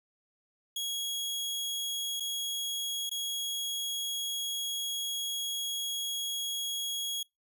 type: tone with dropouts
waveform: sawtooth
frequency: 3316 Hz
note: G#7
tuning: 3 cents flat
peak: -29 dBFS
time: 0.76-7.23 s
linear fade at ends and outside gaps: 5 ms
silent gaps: 2.199-2.204 / 3.095-3.113 s
effects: noise-tail reverb RT60 0.2 s tail -26 dB re dry